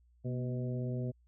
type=harmonic tone with a mistuned harmonic; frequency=125.9 Hz; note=B2; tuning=34 cents sharp; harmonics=1 / 2 / 3 / 4 / 5; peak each=-34 / -40 / -44 / -46 / -48 dBFS; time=0.24-1.12 s; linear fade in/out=20 ms; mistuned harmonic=2; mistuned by=-60 cents; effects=added 60 Hz sine -63 dBFS peak until 1.27 s